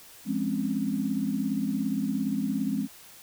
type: chord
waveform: sine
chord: Db major seventh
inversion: first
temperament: just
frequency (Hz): 173.24 / 207.9 / 259.9 / 277.2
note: F3 / Ab3 / C4 / Db4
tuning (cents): -14 / +2 / -11 / 0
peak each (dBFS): -35 / -29 / -30 / -33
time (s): 0.25-2.88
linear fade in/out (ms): 50
effects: white hiss -50 dBFS RMS until 3.22 s